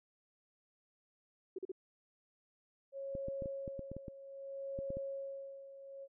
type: tone bursts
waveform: sine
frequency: 375.6 Hz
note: F#4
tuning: 26 cents sharp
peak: -38 dBFS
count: 3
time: 1.56-1.718 s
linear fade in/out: 5 ms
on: 26 ms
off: 40 ms
type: tone with tremolo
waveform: sine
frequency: 548 Hz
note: C#5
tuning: 20 cents flat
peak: -38 dBFS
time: 2.92-6.08 s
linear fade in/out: 50 ms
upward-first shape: sine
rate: 0.62 Hz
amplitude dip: 75%
type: clicks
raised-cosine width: 3 ms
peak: -31 dBFS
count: 12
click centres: 3.152 / 3.284 / 3.422 / 3.458 / 3.678 / 3.793 / 3.916 / 3.966 / 4.082 / 4.789 / 4.904 / 4.97 s
effects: none